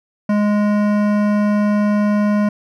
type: tone with hard clipping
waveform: sine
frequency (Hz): 207.7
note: G#3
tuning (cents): 0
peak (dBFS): -15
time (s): 0.29-2.49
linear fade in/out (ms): 5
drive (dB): 15
effects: none